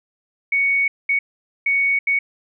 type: tone bursts at uneven times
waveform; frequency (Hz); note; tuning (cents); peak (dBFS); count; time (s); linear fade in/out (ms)
sine; 2228; C#7; +8; -15; 4; 0.52-0.88 / 1.09-1.19 / 1.66-1.99 / 2.07-2.19; 5
effects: none